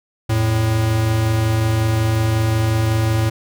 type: tone pair together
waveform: square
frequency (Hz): 85.6 / 111.09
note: F2 / A2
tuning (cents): -34 / +17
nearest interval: perfect fourth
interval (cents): 451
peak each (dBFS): -25 / -16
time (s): 0.29-3.3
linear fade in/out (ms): 10
effects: none